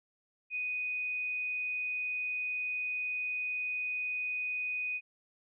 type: tone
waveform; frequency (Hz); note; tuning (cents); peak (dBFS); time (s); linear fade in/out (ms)
sine; 2489; D#7; 0; -32; 0.5-5.01; 50
effects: none